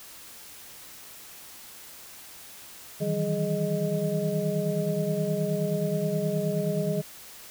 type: tone cluster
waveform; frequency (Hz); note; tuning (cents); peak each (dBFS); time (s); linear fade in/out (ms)
sine; 155.2 / 164.7 / 194.1 / 417.1 / 622; D#3 / E3 / G3 / G#4 / D#5; -4 / -1 / -17 / +7 / -1; -31; 3-7.02; 20
effects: white hiss -46 dBFS RMS until 7.5 s